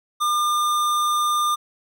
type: tone with hard clipping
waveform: sine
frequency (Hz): 1203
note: D6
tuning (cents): +41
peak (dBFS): -20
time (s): 0.2-1.56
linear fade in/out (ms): 20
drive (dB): 18
effects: none